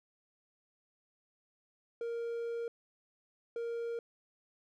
triangle tone bursts at uneven times, 466.7 Hz, A#4, 2 cents sharp, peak -33 dBFS, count 2, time 2.01-2.68 / 3.56-3.99 s, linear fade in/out 2 ms, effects none

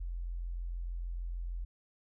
sine tone, 43.25 Hz, F1, 16 cents flat, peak -35 dBFS, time 0-1.65 s, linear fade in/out 10 ms, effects none

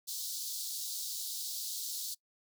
pink high-pass noise, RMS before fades -39 dBFS, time 0.07-2.15 s, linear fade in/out 20 ms, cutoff 3800 Hz, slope 48 dB/octave, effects noise-tail reverb RT60 0.1 s tail -22 dB re dry

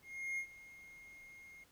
triangle tone with ADSR envelope, 2138 Hz, C7, 37 cents sharp, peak -34 dBFS, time 0.02-1.64 s, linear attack 360 ms, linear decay 81 ms, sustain -18 dB, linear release 6 ms, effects pink hiss -68 dBFS RMS until 1.71 s

